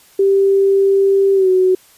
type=tone with pitch glide; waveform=sine; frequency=392 to 371.5 Hz; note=G4 to F#4; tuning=0 to +7 cents; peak=-9 dBFS; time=0.19-1.75 s; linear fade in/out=5 ms; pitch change=-93 cents; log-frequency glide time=1.34-1.49 s; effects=white hiss -48 dBFS RMS until 1.97 s + resampled to 32000 Hz